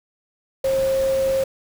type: tone in noise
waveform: sine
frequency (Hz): 535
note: C5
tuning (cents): +38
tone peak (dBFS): -17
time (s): 0.64-1.44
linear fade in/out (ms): 5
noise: pink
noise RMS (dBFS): -34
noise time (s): 0.64-1.44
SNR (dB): +14
effects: none